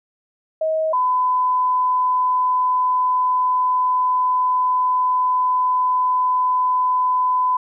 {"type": "tone pair in turn", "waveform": "sine", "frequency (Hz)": [634, 1006.4], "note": ["D#5", "B5"], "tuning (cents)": [32, 32], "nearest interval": "minor sixth", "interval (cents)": 800, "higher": "second", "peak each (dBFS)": [-17, -15], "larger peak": "second", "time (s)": [[0.61, 0.93], [0.93, 7.57]], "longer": "second", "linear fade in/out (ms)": 5, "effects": []}